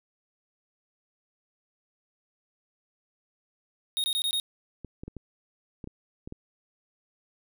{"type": "tone bursts", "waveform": "square", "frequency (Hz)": 3729, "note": "A#7", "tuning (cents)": 0, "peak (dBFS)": -26, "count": 5, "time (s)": [3.97, 4.399], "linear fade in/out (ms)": 0, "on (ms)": 69, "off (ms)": 21}
{"type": "clicks", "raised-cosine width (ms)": 3, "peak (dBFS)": -26, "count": 8, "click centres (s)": [4.847, 5.035, 5.08, 5.167, 5.842, 5.874, 6.275, 6.324]}
{"effects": []}